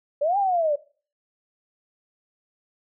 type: linear two-way sweep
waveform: sine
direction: up then down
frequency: 552 to 820 to 563 Hz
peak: -19 dBFS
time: 0.21-0.76 s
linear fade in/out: 10 ms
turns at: 0.38 s
effects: noise-tail reverb RT60 0.4 s tail -19 dB re dry